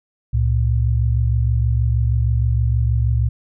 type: tone pair together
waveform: sine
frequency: 68 / 114.36 Hz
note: C#2 / A#2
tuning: -33 / -33 cents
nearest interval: major sixth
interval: 900 cents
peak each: -17 dBFS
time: 0.33-3.29 s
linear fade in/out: 10 ms
effects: none